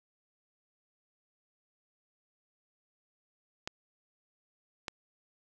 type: clicks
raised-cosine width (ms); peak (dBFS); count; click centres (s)
0.2; -18; 2; 3.675 / 4.882
effects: none